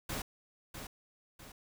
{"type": "noise with echo", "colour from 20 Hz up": "pink", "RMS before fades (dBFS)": -38, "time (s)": [0.09, 0.22], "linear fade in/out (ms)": 5, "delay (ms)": 650, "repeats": 2, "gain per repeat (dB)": -7, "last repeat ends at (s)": 1.52, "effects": []}